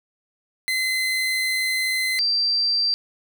30% pulse / sine tone pair in turn, 2051 / 4698 Hz, C7 / D8, -35 / 0 cents, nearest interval octave + major second, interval 1435 cents, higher second, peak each -18 dBFS, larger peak neither, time 0.68-2.19 / 2.19-2.94 s, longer first, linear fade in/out 0 ms, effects none

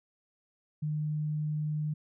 sine tone, 151.8 Hz, D#3, 42 cents flat, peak -29 dBFS, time 0.82-1.94 s, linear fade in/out 10 ms, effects none

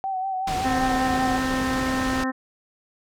sine tone with vibrato, 761 Hz, F#5, 48 cents sharp, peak -24 dBFS, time 0.04-1.38 s, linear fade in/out 0 ms, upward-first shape sine, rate 5.3 Hz, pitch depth 40 cents each way
pink low-pass noise, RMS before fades -30 dBFS, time 0.47-2.24 s, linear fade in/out 5 ms, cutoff 6700 Hz, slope 12 dB/octave
harmonic tone, 260.6 Hz, C4, 7 cents flat, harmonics 1 / 2 / 3 / 4 / 5 / 6 / 7, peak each -24 / -33 / -33 / -33 / -35 / -38 / -32 dBFS, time 0.64-2.32 s, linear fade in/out 20 ms
effects none

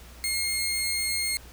sawtooth tone pair together, 2138 / 4276 Hz, C7 / C8, +37 / +37 cents, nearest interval octave, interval 1200 cents, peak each -26 / -23 dBFS, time 0.24-1.37 s, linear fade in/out 0 ms, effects added 60 Hz sine -45 dBFS peak until 1.52 s + pink hiss -50 dBFS RMS until 1.52 s

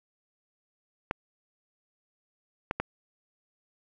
clicks, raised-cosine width 0.5 ms, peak -13 dBFS, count 3, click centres 1.111 / 2.711 / 2.8 s, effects none

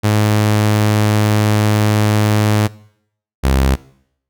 sawtooth tone pair in turn, 106 / 66.78 Hz, G#2 / C2, +36 / +36 cents, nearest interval minor sixth, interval 800 cents, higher first, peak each -7 / -7 dBFS, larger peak neither, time 0.03-2.68 / 3.43-3.76 s, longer first, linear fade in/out 20 ms, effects noise-tail reverb RT60 0.7 s tail -21 dB re dry

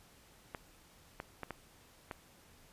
clicks, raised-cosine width 0.5 ms, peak -25 dBFS, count 5, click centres 0.548 / 1.201 / 1.433 / 1.507 / 2.112 s, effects pink hiss -62 dBFS RMS until 2.72 s + resampled to 32000 Hz

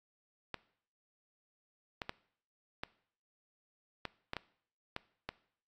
clicks, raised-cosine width 0.3 ms, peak -21 dBFS, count 9, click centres 0.543 / 2.018 / 2.094 / 2.835 / 4.053 / 4.334 / 4.367 / 4.964 / 5.29 s, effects noise-tail reverb RT60 0.6 s tail -20 dB re dry + AAC 64 kbps

